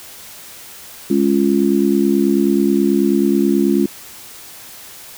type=chord; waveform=sine; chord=Db major; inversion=second; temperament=just; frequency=207.9 / 277.2 / 346.5 Hz; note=Ab3 / Db4 / F4; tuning=+2 / 0 / -14 cents; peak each=-16 dBFS; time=1.1-3.86 s; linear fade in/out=5 ms; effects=white hiss -37 dBFS RMS until 5.17 s